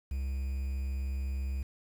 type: tone with quantisation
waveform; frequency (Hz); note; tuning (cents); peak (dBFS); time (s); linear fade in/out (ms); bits
triangle; 67; C2; +42; -29; 0.11-1.63; 5; 9
effects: none